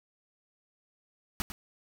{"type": "noise with echo", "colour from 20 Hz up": "pink", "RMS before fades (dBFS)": -31, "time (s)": [1.4, 1.42], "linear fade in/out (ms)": 0, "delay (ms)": 100, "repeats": 1, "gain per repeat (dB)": -10, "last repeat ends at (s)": 1.52, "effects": []}